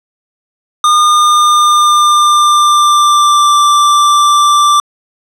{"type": "tone with pitch glide", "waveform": "square", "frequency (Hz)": [1216, 1175.3], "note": ["D#6", "D6"], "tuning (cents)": [-40, 1], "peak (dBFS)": -6, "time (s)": [0.84, 4.8], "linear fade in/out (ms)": 2, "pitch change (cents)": -59, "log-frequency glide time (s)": [0.97, 3.57], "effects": ["low-pass 9000 Hz 12 dB/octave"]}